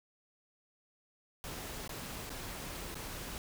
pink noise with dropouts, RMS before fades -43 dBFS, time 1.44-3.38 s, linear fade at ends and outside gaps 0 ms, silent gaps 1.877-1.893 / 2.294-2.303 / 2.944-2.954 s, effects none

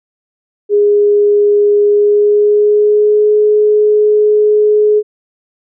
sine tone with pitch glide, 412.2 to 422.1 Hz, G#4 to G#4, -13 to +28 cents, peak -6 dBFS, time 0.69-5.03 s, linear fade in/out 50 ms, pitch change +41 cents, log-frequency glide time 1.85-3.32 s, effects none

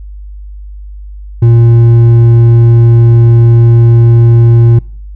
sine tone with hard clipping, 116.54 Hz, A#2, in tune, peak -3 dBFS, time 1.42-4.79 s, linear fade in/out 5 ms, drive 5 dB, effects noise-tail reverb RT60 0.5 s tail -24 dB re dry + added 50 Hz sine -23 dBFS peak until 5.15 s

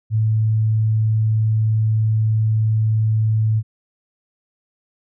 sine tone, 109.6 Hz, A2, 6 cents flat, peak -14 dBFS, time 0.1-3.63 s, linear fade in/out 50 ms, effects none

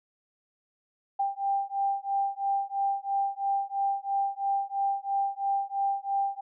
sine beating tone pair, 790 / 793 Hz, G5 / G5, +13 / +20 cents, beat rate 3 Hz, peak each -29 dBFS, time 1.19-6.41 s, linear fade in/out 10 ms, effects none

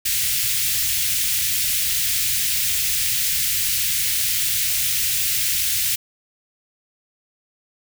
white band-stop noise, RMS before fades -21 dBFS, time 0.05-5.96 s, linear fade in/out 10 ms, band 140 to 2000 Hz, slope 24 dB/octave, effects none

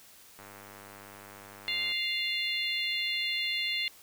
click train, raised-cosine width 0.5 ms, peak -33 dBFS, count 154, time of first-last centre 0.39-1.92 s, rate 100 Hz
harmonic tone, 698.5 Hz, F5, in tune, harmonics 3 / 4 / 5 / 6, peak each -33 / -34 / -35 / -36 dBFS, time 1.68-3.88 s, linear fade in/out 0 ms
effects white hiss -55 dBFS RMS until 4.02 s

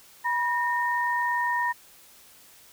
sine tone pair together, 970 / 1837.5 Hz, B5 / A#6, -31 / -25 cents, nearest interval major seventh, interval 1106 cents, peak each -25 / -27 dBFS, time 0.24-1.73 s, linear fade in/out 20 ms, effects white hiss -53 dBFS RMS until 2.72 s

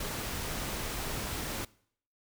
pink noise, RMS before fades -36 dBFS, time 0-1.65 s, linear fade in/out 5 ms, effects noise-tail reverb RT60 0.6 s tail -22 dB re dry

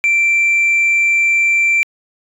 sine tone, 2349 Hz, D7, in tune, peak -8 dBFS, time 0.04-1.83 s, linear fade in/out 0 ms, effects tanh soft clip ceiling -9 dBFS

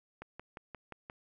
click train, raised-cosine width 0.5 ms, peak -29 dBFS, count 6, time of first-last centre 0.22-1.099 s, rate 5.69 Hz, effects none

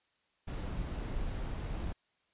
brown noise, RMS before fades -37 dBFS, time 0.47-1.93 s, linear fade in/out 10 ms, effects white hiss -75 dBFS RMS until 2.33 s + resampled to 8000 Hz

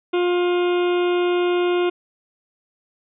harmonic tone, 354.3 Hz, F4, 25 cents sharp, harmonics 1 / 2 / 3 / 4 / 6 / 7 / 8 / 9 / 10, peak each -17 / -29 / -31 / -32 / -37 / -35 / -36 / -41 / -40 dBFS, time 0.13-1.9 s, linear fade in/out 10 ms, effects none

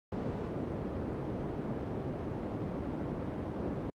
white low-pass noise, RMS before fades -36 dBFS, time 0.12-3.9 s, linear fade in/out 2 ms, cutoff 380 Hz, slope 12 dB/octave, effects high-pass 60 Hz 12 dB/octave + Opus 48 kbps

